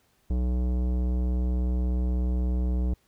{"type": "tone with tanh clipping", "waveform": "sine", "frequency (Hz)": 61.74, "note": "B1", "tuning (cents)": 0, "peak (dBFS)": -25, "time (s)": [0.3, 2.94], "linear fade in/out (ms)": 5, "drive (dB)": 16, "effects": ["pink hiss -67 dBFS RMS until 3.07 s"]}